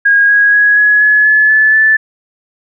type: tone with pitch steps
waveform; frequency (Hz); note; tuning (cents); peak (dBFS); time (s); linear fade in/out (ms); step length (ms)
sine; 1635 / 1651.1 / 1667.4 / 1683.9 / 1700.5 / 1717.3 / 1734.2 / 1751.3; G#6 / G#6 / G#6 / G#6 / G#6 / A6 / A6 / A6; -28 / -11 / +6 / +23 / +40 / -43 / -26 / -9; -5; 0.05-1.97; 10; 240
effects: none